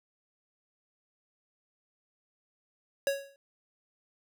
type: tone with exponential decay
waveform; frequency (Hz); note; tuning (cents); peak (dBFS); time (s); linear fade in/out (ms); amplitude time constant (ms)
square; 554.4; C#5; 0; -24; 3.07-3.36; 1; 63
effects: none